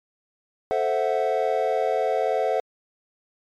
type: chord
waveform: triangle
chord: F# half-diminished seventh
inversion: first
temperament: equal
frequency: 440 / 523.3 / 659.3 / 740 Hz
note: A4 / C5 / E5 / F#5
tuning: 0 / 0 / 0 / 0 cents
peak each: -24 dBFS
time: 0.71-2.6 s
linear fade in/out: 0 ms
effects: MP3 96 kbps